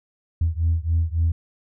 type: beating tone pair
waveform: sine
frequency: 81 / 84.6 Hz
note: E2 / E2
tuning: -30 / +45 cents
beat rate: 3.6 Hz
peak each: -20 / -21 dBFS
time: 0.41-1.32 s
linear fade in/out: 5 ms
effects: tanh soft clip ceiling -13 dBFS